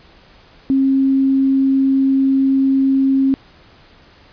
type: tone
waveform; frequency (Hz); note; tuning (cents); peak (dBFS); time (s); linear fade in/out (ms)
sine; 269.1; C4; +49; -11; 0.7-3.34; 0
effects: pink hiss -47 dBFS RMS until 4.32 s + resampled to 11025 Hz